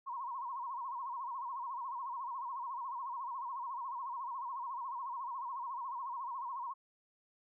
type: tone with vibrato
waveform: sine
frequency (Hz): 1014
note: B5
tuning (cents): +45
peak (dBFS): -38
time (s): 0.06-6.74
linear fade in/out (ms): 20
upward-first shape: sine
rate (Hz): 14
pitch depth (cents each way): 140
effects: none